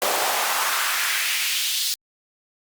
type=noise with high-pass filter sweep; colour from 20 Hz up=pink; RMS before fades=-23 dBFS; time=0.02-1.94 s; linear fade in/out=0 ms; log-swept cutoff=550 to 4200 Hz; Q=1.8; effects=Opus 48 kbps